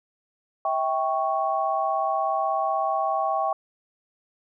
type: chord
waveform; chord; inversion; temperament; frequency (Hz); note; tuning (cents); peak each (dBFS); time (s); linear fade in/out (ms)
sine; C# diminished; first; equal with one note detuned; 647.6 / 784 / 1108.7; E5 / G5 / C#6; -31 / 0 / 0; -27 / -25 / -27; 0.65-3.53; 2
effects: none